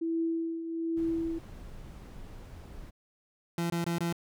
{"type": "tone with tremolo", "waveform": "sine", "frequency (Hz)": 329.6, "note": "E4", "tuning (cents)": 0, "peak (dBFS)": -26, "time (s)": [0.01, 1.39], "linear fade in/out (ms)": 10, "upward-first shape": "triangle", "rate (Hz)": 1.2, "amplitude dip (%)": 65}
{"type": "noise", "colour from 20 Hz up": "brown", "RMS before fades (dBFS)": -45, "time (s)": [0.96, 2.91], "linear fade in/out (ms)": 20}
{"type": "tone bursts", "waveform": "30% pulse", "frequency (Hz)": 170, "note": "F3", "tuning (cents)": -46, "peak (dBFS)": -26, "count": 4, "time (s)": [3.58, 4.126], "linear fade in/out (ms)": 2, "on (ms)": 120, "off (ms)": 22}
{"effects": []}